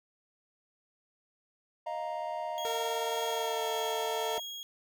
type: chord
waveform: triangle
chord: Eb suspended second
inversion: none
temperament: just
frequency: 622.3 / 700 / 933.4 Hz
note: Eb5 / F5 / Bb5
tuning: 0 / +4 / +2 cents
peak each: -36 dBFS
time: 1.86-4.4 s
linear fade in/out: 10 ms
type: tone with tremolo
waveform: 35% pulse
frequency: 3291 Hz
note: G#7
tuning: 16 cents flat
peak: -36 dBFS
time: 2.58-4.63 s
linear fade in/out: 0 ms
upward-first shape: triangle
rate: 1.8 Hz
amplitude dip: 30%
type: tone with pitch glide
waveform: sawtooth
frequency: 457.2 to 445.7 Hz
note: A#4 to A4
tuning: -34 to +22 cents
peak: -30 dBFS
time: 2.65-4.38 s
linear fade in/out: 0 ms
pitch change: -44 cents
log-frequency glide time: 3.27-3.67 s
effects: none